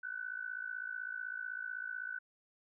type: tone with amplitude modulation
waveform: sine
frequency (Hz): 1500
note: F#6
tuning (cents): +23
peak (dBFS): -35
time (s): 0.03-2.19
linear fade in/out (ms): 10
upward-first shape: sine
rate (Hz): 55.9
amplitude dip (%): 85
effects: none